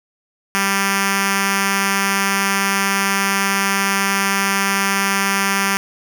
5% pulse tone with notch filter, 196.6 Hz, G3, 5 cents sharp, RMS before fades -18 dBFS, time 0.55-5.77 s, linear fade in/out 0 ms, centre 530 Hz, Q 0.79, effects none

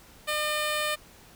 10% pulse tone, 604 Hz, D5, 48 cents sharp, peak -18 dBFS, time 0.27-0.96 s, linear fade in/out 20 ms, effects pink hiss -53 dBFS RMS until 1.35 s

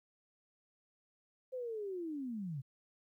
sine linear sweep, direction down, 523.3 to 125.1 Hz, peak -38 dBFS, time 1.52-2.62 s, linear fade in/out 20 ms, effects 13-bit

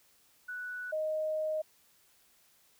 sine tone pair in turn, 1480 / 622.3 Hz, F#6 / D#5, 0 / 0 cents, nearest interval octave + minor third, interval 1500 cents, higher first, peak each -37 / -30 dBFS, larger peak second, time 0.48-0.92 / 0.92-1.62 s, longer second, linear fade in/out 10 ms, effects white hiss -66 dBFS RMS until 2.79 s

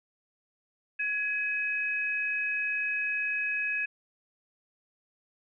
sine tone pair together, 1676 / 2538 Hz, G#6 / D#7, +15 / +34 cents, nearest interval perfect fifth, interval 719 cents, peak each -32 / -29 dBFS, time 0.99-3.86 s, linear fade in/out 10 ms, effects none

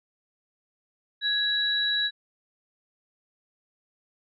sine tone pair together, 1667 / 3906 Hz, G#6 / B7, +6 / -20 cents, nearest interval octave + minor third, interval 1474 cents, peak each -28 / -24 dBFS, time 1.21-2.11 s, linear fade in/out 50 ms, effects none

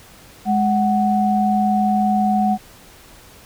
sine tone pair together, 208.5 / 743 Hz, G#3 / F#5, +7 / +7 cents, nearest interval octave + minor seventh, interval 2200 cents, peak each -17 dBFS, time 0.45-2.58 s, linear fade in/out 50 ms, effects pink hiss -45 dBFS RMS until 3.45 s

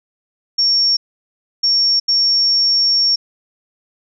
sine tone bursts at uneven times, 5500 Hz, F8, 27 cents flat, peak -11 dBFS, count 3, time 0.58-0.97 / 1.63-2 / 2.08-3.16 s, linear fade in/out 10 ms, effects none

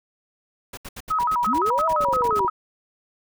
pink noise bursts, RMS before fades -36 dBFS, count 15, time 0.73-2.397 s, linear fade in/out 5 ms, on 43 ms, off 73 ms
sine tone with vibrato, 1108.7 Hz, C#6, in tune, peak -19 dBFS, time 1.1-2.5 s, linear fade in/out 10 ms, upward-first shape square, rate 5.8 Hz, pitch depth 240 cents each way
sine linear two-way sweep, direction up then down, 185 to 659.3 to 362.3 Hz, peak -24 dBFS, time 1.46-2.47 s, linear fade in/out 20 ms, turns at 1.86 s
clicks, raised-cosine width 2 ms, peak -22 dBFS, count 12, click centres 2.007 / 2.039 / 2.086 / 2.129 / 2.168 / 2.209 / 2.253 / 2.293 / 2.327 / 2.369 / 2.405 / 2.448 s
effects none

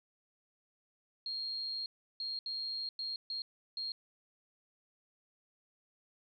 sine tone bursts at uneven times, 4238 Hz, C8, 21 cents sharp, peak -36 dBFS, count 6, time 1.26-1.86 / 2.2-2.39 / 2.46-2.89 / 2.99-3.16 / 3.3-3.42 / 3.77-3.92 s, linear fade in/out 2 ms, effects none

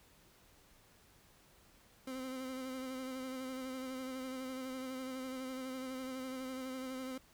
30% pulse tone with vibrato, 259.9 Hz, C4, 11 cents flat, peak -38 dBFS, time 2.07-7.18 s, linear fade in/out 5 ms, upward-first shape sine, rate 12 Hz, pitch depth 29 cents each way, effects pink hiss -65 dBFS RMS until 7.33 s

